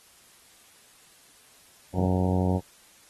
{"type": "harmonic tone", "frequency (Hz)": 92, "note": "F#2", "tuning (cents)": -9, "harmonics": [1, 2, 3, 4, 5, 6, 7, 8, 9, 10], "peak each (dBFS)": [-25, -26, -31, -34, -34, -35, -39, -37, -40, -41], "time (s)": [1.93, 2.61], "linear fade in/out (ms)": 50, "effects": ["white hiss -56 dBFS RMS until 3.09 s", "AAC 32 kbps"]}